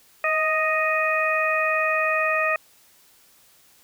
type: harmonic tone with a mistuned harmonic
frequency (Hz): 622.3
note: D#5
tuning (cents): 0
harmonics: 1 / 2 / 3 / 4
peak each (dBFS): -25 / -25 / -25 / -25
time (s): 0.24-2.56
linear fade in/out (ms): 2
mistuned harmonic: 1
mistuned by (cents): +27
effects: white hiss -56 dBFS RMS until 3.83 s